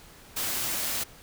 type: noise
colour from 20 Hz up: white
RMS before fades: -30 dBFS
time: 0.36-1.04 s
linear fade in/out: 10 ms
effects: pink hiss -51 dBFS RMS until 1.22 s